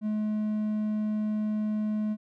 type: tone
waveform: triangle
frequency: 213.2 Hz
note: G#3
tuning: 46 cents sharp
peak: -24 dBFS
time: 0.01-2.17 s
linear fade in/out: 50 ms
effects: none